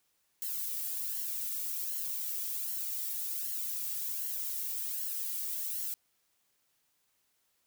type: noise with flanger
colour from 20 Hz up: violet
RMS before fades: -36 dBFS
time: 0.42-5.94 s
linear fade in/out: 0 ms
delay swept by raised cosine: 0.81 to 2.01 ms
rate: 1.3 Hz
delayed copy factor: -0.65
effects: white hiss -75 dBFS RMS until 7.66 s